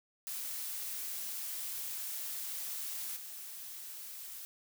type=noise with level steps; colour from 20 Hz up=blue; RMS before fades=-40 / -46 dBFS; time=0.27-4.45 s; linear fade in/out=0 ms; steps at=3.16 s; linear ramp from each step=5 ms; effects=none